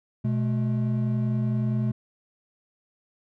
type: tone pair together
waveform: triangle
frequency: 123.47 / 214 Hz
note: B2 / A3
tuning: 0 / -48 cents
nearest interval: minor seventh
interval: 952 cents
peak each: -22 / -25 dBFS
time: 0.24-1.92 s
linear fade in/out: 10 ms
effects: none